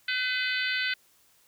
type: harmonic tone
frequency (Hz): 506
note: B4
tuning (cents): +42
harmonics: 3 / 4 / 5 / 6 / 7 / 8 / 9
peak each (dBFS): -30 / -32 / -34 / -36 / -37 / -38 / -39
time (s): 0.08-0.94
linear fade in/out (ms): 5
effects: white hiss -63 dBFS RMS until 1.47 s